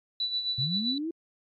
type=tone with tremolo; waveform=sine; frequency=3961 Hz; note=B7; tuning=4 cents sharp; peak=-25 dBFS; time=0.2-0.98 s; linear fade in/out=2 ms; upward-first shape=sine; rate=7.6 Hz; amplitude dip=60%
type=linear sweep; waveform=sine; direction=up; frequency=118.6 to 340.5 Hz; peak=-29 dBFS; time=0.58-1.11 s; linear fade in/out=5 ms
effects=MP3 32 kbps